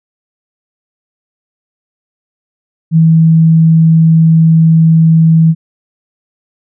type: tone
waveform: sine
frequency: 162.1 Hz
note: E3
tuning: 29 cents flat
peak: -3 dBFS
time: 2.91-5.55 s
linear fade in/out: 50 ms
effects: none